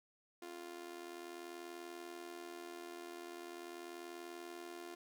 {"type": "tone with amplitude modulation", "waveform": "sawtooth", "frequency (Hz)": 349.2, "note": "F4", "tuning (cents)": 0, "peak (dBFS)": -40, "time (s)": [0.42, 4.95], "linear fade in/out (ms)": 5, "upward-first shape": "sine", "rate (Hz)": 80.4, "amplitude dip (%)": 75, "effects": []}